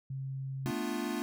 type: tone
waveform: sine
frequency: 134.3 Hz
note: C3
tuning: 46 cents sharp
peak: -35 dBFS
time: 0.1-0.71 s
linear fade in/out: 5 ms
type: chord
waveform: square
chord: B half-diminished seventh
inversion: third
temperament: equal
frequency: 220 / 246.9 / 293.7 / 349.2 Hz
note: A3 / B3 / D4 / F4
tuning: 0 / 0 / 0 / 0 cents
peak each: -39 dBFS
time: 0.66-1.22 s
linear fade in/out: 0 ms
effects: none